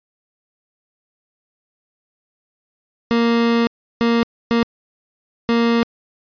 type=tone bursts at uneven times; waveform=30% pulse; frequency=233.1 Hz; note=A#3; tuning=in tune; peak=-11 dBFS; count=4; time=3.11-3.67 / 4.01-4.23 / 4.51-4.63 / 5.49-5.83 s; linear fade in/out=0 ms; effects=resampled to 11025 Hz